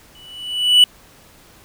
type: tone with exponential growth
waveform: triangle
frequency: 2960 Hz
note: F#7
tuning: in tune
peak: -3 dBFS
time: 0.15-0.84 s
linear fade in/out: 2 ms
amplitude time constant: 150 ms
effects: pink hiss -48 dBFS RMS until 1.64 s